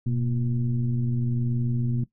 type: tone with frequency modulation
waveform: sine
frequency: 123.47 Hz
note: B2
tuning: in tune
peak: -22 dBFS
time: 0.06-2.04 s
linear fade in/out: 5 ms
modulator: 113 Hz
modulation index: 0.87
effects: noise-tail reverb RT60 0.1 s tail -17 dB re dry